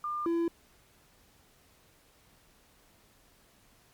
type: tone pair in turn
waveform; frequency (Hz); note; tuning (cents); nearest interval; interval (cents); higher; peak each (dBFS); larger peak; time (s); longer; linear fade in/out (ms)
sine / triangle; 1200 / 336.7; D6 / E4; +37 / +37; octave + minor seventh; 2200; first; -31 / -24; second; 0.04-0.26 / 0.26-0.48; neither; 2
effects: pink hiss -63 dBFS RMS until 3.93 s + MP3 96 kbps